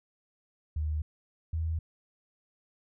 sine tone pair in turn, 76.6 / 80.85 Hz, D#2 / E2, -27 / -33 cents, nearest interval minor second, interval 94 cents, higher second, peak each -28 dBFS, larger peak neither, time 0.76-1.02 / 1.53-1.79 s, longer neither, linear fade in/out 5 ms, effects none

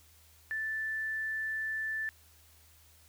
sine tone, 1760 Hz, A6, in tune, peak -32 dBFS, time 0.51-2.09 s, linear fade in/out 0 ms, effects added 79 Hz sine -62 dBFS peak until 3.08 s + white hiss -62 dBFS RMS until 3.08 s

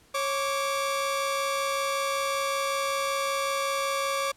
sawtooth tone pair together, 549 / 1163.3 Hz, C#5 / D6, -17 / -17 cents, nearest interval octave + minor second, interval 1300 cents, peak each -25 dBFS, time 0.14-4.32 s, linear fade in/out 10 ms, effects pink hiss -59 dBFS RMS until 4.36 s + low-pass 12000 Hz 12 dB/octave

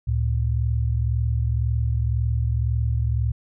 sine tone pair together, 71.37 / 113.3 Hz, D2 / A#2, -49 / -49 cents, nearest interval minor sixth, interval 800 cents, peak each -22 dBFS, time 0.07-3.32 s, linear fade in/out 10 ms, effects none

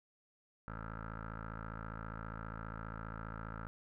15% pulse tone with low-pass filter, 54.9 Hz, A1, 3 cents flat, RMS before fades -45 dBFS, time 0.68-3.67 s, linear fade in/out 0 ms, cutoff 1400 Hz, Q 8.7, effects none

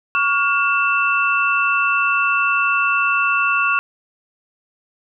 sine tone cluster, 1128 / 1420 / 2669 Hz, C#6 / F6 / E7, +30 / +28 / +21 cents, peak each -19 dBFS, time 0.15-3.79 s, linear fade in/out 0 ms, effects none

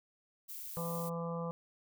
violet noise, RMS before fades -45 dBFS, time 0.48-1.1 s, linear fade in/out 20 ms
harmonic tone, 168.4 Hz, E3, 37 cents sharp, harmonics 1 / 3 / 4 / 5 / 6 / 7, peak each -38 / -40 / -51 / -50 / -47 / -46 dBFS, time 0.77-1.51 s, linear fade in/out 0 ms
effects none

